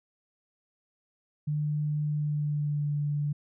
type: tone with pitch glide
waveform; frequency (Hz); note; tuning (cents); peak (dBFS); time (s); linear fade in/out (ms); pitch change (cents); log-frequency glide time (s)
sine; 149.6 to 146.44; D3 to D3; +32 to -5; -26; 1.47-3.33; 10; -37; 2.08-2.91
effects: none